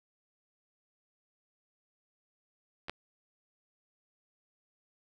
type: clicks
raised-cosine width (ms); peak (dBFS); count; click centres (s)
0.3; -27 / -19; 2; 2.884 / 2.896
effects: none